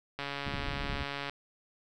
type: click train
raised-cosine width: 0.3 ms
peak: -20 dBFS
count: 157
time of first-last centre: 0.19-1.296 s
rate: 141 Hz
type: low-pass noise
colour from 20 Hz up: pink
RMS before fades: -38 dBFS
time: 0.46-1.04 s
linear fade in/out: 2 ms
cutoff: 220 Hz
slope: 12 dB/octave
effects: none